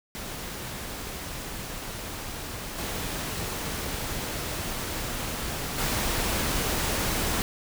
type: noise with level steps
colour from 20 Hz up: pink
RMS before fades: -36 / -32 / -27 dBFS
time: 0.15-7.42 s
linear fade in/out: 0 ms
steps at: 2.78 / 5.78 s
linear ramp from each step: 5 ms
effects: none